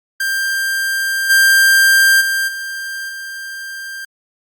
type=tone with level steps; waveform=45% pulse; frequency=1586 Hz; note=G6; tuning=20 cents sharp; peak=-16 / -8 / -15 / -23 / -26 dBFS; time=0.2-4.05 s; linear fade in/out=5 ms; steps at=1.29 / 2.2 / 2.47 / 3.08 s; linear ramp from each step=20 ms; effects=Opus 48 kbps